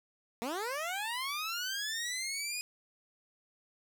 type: linear sweep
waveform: 15% pulse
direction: up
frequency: 220 to 2489 Hz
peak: -28 dBFS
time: 0.42-2.61 s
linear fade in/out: 0 ms
effects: none